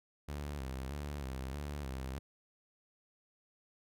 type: tone with vibrato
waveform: sawtooth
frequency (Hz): 69.1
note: C#2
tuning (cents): -5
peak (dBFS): -35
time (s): 0.28-2.19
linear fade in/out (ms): 10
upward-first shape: square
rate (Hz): 1.6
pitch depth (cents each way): 89
effects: none